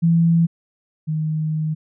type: tone pair in turn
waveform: sine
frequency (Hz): 167 / 155.84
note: E3 / D#3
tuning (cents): +23 / +3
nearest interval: minor second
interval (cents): 120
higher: first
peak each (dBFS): -12 / -19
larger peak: first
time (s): 0.02-0.47 / 1.07-1.75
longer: second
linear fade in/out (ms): 20
effects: none